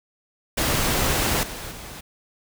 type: noise with level steps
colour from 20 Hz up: pink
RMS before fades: -22 / -34 / -38 dBFS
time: 0.57-2.01 s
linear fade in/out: 10 ms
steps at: 1.43 / 1.71 s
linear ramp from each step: 2 ms
effects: none